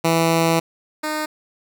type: tone pair in turn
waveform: 10% pulse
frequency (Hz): 164.9 / 306.8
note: E3 / D#4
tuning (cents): +1 / -24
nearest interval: major seventh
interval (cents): 1075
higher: second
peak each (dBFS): -7 / -14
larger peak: first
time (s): 0.04-0.6 / 1.03-1.26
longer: first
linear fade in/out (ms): 10
effects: none

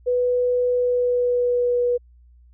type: tone with pitch glide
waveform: sine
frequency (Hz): 493.9 to 486.8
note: B4 to B4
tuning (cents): 0 to -25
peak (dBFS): -17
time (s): 0.06-1.98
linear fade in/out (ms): 20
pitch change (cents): -25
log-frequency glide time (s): 0.7-1.81
effects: added 60 Hz sine -48 dBFS peak until 2.53 s

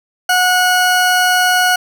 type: tone pair together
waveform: 40% pulse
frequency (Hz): 730.5 / 1461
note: F#5 / F#6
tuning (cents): -22 / -22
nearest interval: octave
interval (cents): 1200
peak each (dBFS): -13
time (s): 0.29-1.76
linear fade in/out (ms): 5
effects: none

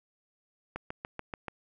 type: click train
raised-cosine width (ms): 0.5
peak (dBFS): -21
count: 6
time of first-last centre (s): 0.76-1.483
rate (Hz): 6.92
effects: none

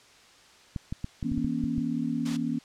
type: clicks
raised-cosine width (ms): 5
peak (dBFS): -19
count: 9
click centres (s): 0.762 / 0.925 / 1.044 / 1.228 / 1.318 / 1.378 / 1.446 / 1.639 / 1.78
type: chord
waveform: sine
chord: A# diminished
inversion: second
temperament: equal with one note detuned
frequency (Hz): 164.81 / 239.1 / 277.2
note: E3 / A#3 / C#4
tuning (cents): 0 / +44 / 0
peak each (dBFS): -34 / -29 / -31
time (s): 1.24-2.59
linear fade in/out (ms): 10
type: noise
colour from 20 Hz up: white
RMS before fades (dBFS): -37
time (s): 2.25-2.37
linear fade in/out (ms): 10
effects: white hiss -55 dBFS RMS until 2.64 s + low-pass 6000 Hz 12 dB/octave

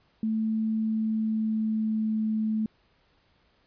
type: tone with pitch glide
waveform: sine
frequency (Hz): 220 to 217.7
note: A3 to A3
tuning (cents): 0 to -18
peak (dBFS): -24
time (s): 0.23-2.66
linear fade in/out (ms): 2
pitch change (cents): -18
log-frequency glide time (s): 0.72-2.24
effects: pink hiss -66 dBFS RMS until 3.66 s + resampled to 11025 Hz

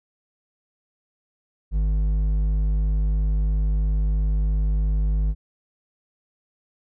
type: tone with hard clipping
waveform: sine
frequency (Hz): 51.5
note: G#1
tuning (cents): -14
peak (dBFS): -20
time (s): 1.71-5.35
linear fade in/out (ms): 50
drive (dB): 6
effects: none

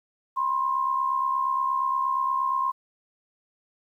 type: tone pair together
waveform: sine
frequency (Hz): 995.5 / 1064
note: B5 / C6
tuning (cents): +14 / +29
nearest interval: minor second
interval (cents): 115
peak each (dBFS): -30 / -23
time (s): 0.36-2.72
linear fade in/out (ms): 20
effects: 10-bit

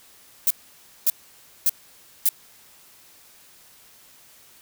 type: noise bursts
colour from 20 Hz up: violet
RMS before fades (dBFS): -18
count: 4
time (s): 0.47-2.29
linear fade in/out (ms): 2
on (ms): 35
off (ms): 560
effects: white hiss -52 dBFS RMS until 4.61 s

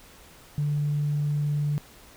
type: tone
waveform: sine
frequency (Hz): 146.83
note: D3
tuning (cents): 0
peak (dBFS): -22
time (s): 0.58-1.78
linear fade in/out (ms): 0
effects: tanh soft clip ceiling -18 dBFS + pink hiss -51 dBFS RMS until 2.16 s

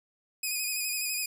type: tone with vibrato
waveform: 10% pulse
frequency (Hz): 2489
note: D#7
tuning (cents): 0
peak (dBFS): -21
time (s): 0.43-1.26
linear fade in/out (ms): 5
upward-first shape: square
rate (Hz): 12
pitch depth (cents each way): 30
effects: none

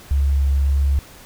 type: tone with vibrato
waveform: sine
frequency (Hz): 69.3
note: C#2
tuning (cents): 0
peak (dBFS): -14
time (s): 0.11-0.99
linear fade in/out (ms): 0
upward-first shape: sine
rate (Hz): 1.8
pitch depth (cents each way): 9
effects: pink hiss -43 dBFS RMS until 1.25 s

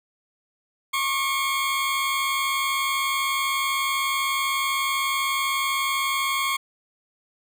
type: tone pair together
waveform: 20% pulse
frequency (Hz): 1088 / 1168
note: C#6 / D6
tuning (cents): -33 / -10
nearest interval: minor second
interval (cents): 123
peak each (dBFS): -18 / -26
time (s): 0.93-6.57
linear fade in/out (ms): 10
effects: none

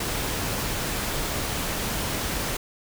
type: noise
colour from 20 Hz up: pink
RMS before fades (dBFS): -28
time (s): 0-2.57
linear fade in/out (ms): 5
effects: none

